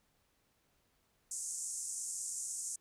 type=band-pass noise; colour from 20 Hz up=pink; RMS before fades=-41 dBFS; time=1.31-2.76 s; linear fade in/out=5 ms; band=6500 to 9300 Hz; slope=48 dB/octave; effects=pink hiss -75 dBFS RMS until 2.8 s